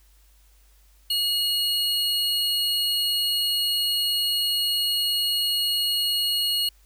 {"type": "tone pair together", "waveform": "square", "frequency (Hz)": [2894, 4317], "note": ["F#7", "C#8"], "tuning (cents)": [-39, -47], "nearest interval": "perfect fifth", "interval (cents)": 692, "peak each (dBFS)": -25, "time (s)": [1.1, 6.69], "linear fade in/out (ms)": 5, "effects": ["added 50 Hz sine -54 dBFS peak until 6.85 s", "white hiss -62 dBFS RMS until 6.85 s"]}